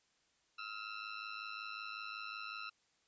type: ring-modulated tone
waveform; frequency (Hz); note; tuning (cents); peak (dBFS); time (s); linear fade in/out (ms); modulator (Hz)
20% pulse; 1335; E6; +22; -35; 0.58-2.7; 10; 52.7
effects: white hiss -75 dBFS RMS until 3.07 s + resampled to 16000 Hz